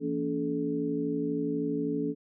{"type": "tone cluster", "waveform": "sine", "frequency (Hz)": [169.5, 233.2, 285.6, 432], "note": ["E3", "A#3", "D4", "A4"], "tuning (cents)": [49, 1, -48, -32], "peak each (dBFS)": [-36, -36, -30, -33], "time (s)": [0, 2.15], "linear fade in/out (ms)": 50, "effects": []}